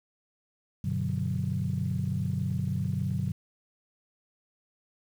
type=chord; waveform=sine; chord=G major seventh; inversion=none; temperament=equal with one note detuned; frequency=96.76 / 123.47 / 146.83 / 185 Hz; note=G2 / B2 / D3 / F#3; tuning=-22 / 0 / 0 / 0 cents; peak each=-32 dBFS; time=0.84-3.32 s; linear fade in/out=5 ms; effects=tanh soft clip ceiling -18 dBFS + 9-bit